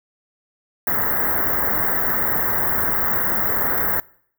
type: band-stop noise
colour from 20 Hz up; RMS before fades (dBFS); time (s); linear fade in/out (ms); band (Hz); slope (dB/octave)
white; -20; 0.87-4; 2; 2000 to 14000; 96
effects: noise-tail reverb RT60 0.6 s tail -23 dB re dry